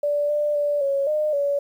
sine tone with pitch steps, 583 / 592 / 583 / 554 / 608 / 568 Hz, D5 / D5 / D5 / C#5 / D#5 / C#5, -13 / +14 / -13 / -1 / -40 / +42 cents, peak -19 dBFS, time 0.03-1.59 s, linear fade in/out 5 ms, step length 260 ms, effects 9-bit

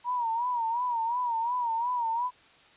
sine tone with vibrato, 947 Hz, A#5, 27 cents sharp, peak -26 dBFS, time 0.04-2.31 s, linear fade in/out 50 ms, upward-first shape sine, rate 2.8 Hz, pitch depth 94 cents each way, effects white hiss -57 dBFS RMS until 2.76 s + resampled to 8000 Hz

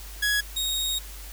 sawtooth tone pair in turn, 1672 / 3754 Hz, G#6 / A#7, +11 / +11 cents, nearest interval octave + major second, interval 1400 cents, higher second, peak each -18 / -22 dBFS, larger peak first, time 0.22-0.41 / 0.56-0.99 s, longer second, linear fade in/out 10 ms, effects added 50 Hz sine -39 dBFS peak until 1.32 s + white hiss -44 dBFS RMS until 1.32 s

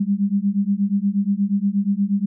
sine beating tone pair, 196 / 204.4 Hz, G3 / G#3, 0 / -27 cents, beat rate 8.4 Hz, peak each -20 dBFS, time 0-2.26 s, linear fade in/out 10 ms, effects none

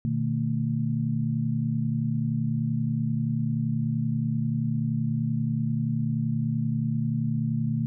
sine tone cluster, 121.5 / 151.9 / 224.6 Hz, B2 / D#3 / A3, -28 / -41 / +36 cents, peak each -28 dBFS, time 0.05-7.86 s, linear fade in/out 0 ms, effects none

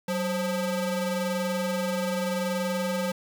40% pulse ring-modulated tone, 356.8 Hz, F4, 37 cents sharp, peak -22 dBFS, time 0.08-3.12 s, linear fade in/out 5 ms, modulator 168 Hz, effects none

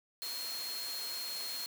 sine tone in noise, 4247 Hz, C8, 25 cents sharp, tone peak -39 dBFS, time 0.22-1.66 s, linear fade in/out 0 ms, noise white, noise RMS -43 dBFS, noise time 0.22-1.66 s, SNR +1 dB, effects high-pass 300 Hz 12 dB/octave

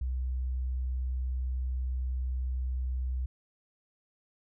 sine tone, 63.5 Hz, B1, 49 cents sharp, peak -29 dBFS, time 0.01-3.26 s, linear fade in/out 5 ms, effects none

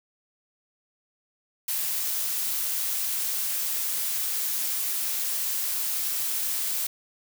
blue noise, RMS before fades -28 dBFS, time 1.68-6.87 s, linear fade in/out 5 ms, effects none

